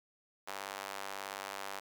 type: tone with high-pass filter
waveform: sawtooth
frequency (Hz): 98.4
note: G2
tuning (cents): +7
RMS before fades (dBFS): -43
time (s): 0.47-1.8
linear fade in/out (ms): 10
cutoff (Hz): 820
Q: 1.1
effects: none